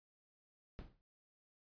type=noise with exponential decay; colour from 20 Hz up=brown; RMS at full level=-44 dBFS; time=0.79-1.01 s; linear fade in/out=0 ms; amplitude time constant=47 ms; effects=resampled to 11025 Hz